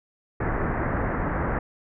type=low-pass noise; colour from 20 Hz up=pink; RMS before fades=-26 dBFS; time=0.4-1.59 s; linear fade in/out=5 ms; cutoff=1900 Hz; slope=48 dB/octave; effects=none